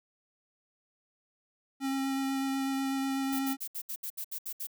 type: tone with vibrato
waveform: square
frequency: 270 Hz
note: C#4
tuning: 45 cents flat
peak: -30 dBFS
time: 1.8-3.57 s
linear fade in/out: 50 ms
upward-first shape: sine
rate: 8.1 Hz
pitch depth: 11 cents each way
type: noise bursts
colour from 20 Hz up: violet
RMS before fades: -37 dBFS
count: 10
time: 3.32-4.671 s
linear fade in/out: 10 ms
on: 73 ms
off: 69 ms
effects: none